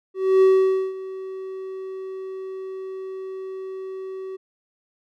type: tone with ADSR envelope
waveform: triangle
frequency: 380 Hz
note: F#4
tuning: 46 cents sharp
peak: -9 dBFS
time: 0.14-4.37 s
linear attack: 280 ms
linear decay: 510 ms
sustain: -19 dB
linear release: 17 ms
effects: none